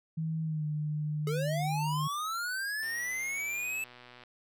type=tone with pitch glide; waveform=sine; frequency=160.1 to 151.11 Hz; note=D#3 to D3; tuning=+50 to +50 cents; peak=-30 dBFS; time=0.17-2.08 s; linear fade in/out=10 ms; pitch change=-100 cents; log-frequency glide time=0.43-0.66 s
type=linear sweep; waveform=square; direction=up; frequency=415.8 to 2641 Hz; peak=-33 dBFS; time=1.27-3.84 s; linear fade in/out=2 ms
type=click train; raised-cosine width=0.3 ms; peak=-35 dBFS; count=174; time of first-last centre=2.83-4.237 s; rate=123 Hz
effects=none